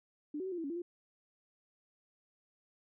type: tone with pitch steps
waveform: sine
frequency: 296.9 / 374.2 / 380.9 / 352.3 / 328.1 / 278.4 / 339 / 350 Hz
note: D4 / F#4 / G4 / F4 / E4 / C#4 / E4 / F4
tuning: +19 / +20 / -50 / +15 / -8 / +8 / +49 / +4 cents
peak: -36 dBFS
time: 0.34-0.82 s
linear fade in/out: 5 ms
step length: 60 ms
effects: none